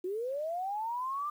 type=linear sweep; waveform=sine; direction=up; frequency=351 to 1202 Hz; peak=-32 dBFS; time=0.04-1.3 s; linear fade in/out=5 ms; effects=10-bit